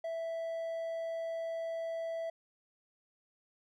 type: tone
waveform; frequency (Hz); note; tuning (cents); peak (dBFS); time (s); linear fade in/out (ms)
triangle; 659.3; E5; 0; -33; 0.04-2.3; 5
effects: none